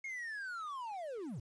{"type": "linear sweep", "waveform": "triangle", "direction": "down", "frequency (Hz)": [2179, 92.5], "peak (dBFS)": -38, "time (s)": [0.04, 1.4], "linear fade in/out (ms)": 5, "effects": ["resampled to 22050 Hz", "11-bit"]}